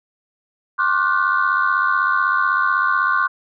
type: tone cluster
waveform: sine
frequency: 1068 / 1164 / 1442 / 1518 Hz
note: C6 / D6 / F#6 / F#6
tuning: +35 / -16 / -45 / +44 cents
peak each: -20 dBFS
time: 0.78-3.28 s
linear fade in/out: 20 ms
effects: tanh soft clip ceiling -7 dBFS